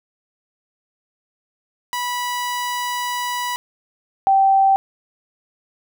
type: tone pair in turn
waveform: sawtooth / sine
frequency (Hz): 980 / 777.8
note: B5 / G5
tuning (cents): -14 / -14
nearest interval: major third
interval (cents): 400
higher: first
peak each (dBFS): -18 / -11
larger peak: second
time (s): 1.93-3.56 / 4.27-4.76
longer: first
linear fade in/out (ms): 0
effects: none